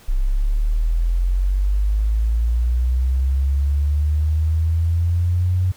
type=linear sweep; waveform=sine; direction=up; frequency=31.7 to 92.5 Hz; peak=-15 dBFS; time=0.08-5.72 s; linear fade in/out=10 ms; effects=pink hiss -48 dBFS RMS until 5.76 s

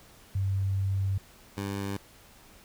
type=tone pair in turn; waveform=sine / 15% pulse; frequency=97 / 99.32 Hz; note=G2 / G2; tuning=-18 / +23 cents; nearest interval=unison; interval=41 cents; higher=second; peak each=-25 dBFS; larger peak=neither; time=0.35-1.18 / 1.57-1.97 s; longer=first; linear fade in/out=5 ms; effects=pink hiss -55 dBFS RMS until 2.64 s

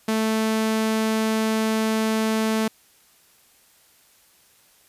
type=tone; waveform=sawtooth; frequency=220 Hz; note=A3; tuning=in tune; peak=-16 dBFS; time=0.08-2.68 s; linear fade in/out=5 ms; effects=white hiss -57 dBFS RMS until 4.88 s + resampled to 32000 Hz

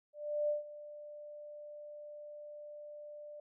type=tone with ADSR envelope; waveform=sine; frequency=593 Hz; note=D5; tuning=17 cents sharp; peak=-29 dBFS; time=0.13-3.4 s; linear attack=360 ms; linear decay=140 ms; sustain=-17 dB; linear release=4 ms; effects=none

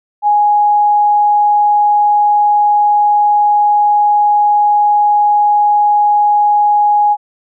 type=tone; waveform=sine; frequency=830.6 Hz; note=G#5; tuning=in tune; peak=-7 dBFS; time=0.22-7.17 s; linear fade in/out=50 ms; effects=none

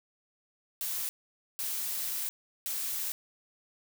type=noise bursts at uneven times; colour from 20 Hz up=blue; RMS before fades=-34 dBFS; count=3; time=0.81-1.09 / 1.59-2.29 / 2.66-3.12 s; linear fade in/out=0 ms; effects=none

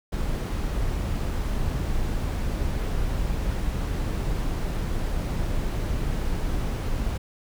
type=noise; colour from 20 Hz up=brown; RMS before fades=-26 dBFS; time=0.12-7.18 s; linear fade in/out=10 ms; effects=none

